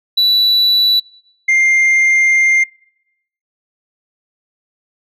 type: tone pair in turn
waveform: sine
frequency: 3951 / 2106 Hz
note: B7 / C7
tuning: 0 / +11 cents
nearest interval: major seventh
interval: 1089 cents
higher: first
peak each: -6 dBFS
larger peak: neither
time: 0.17-1 / 1.48-2.64 s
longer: second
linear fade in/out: 10 ms
effects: noise-tail reverb RT60 0.8 s tail -25 dB re dry + tanh soft clip ceiling -8 dBFS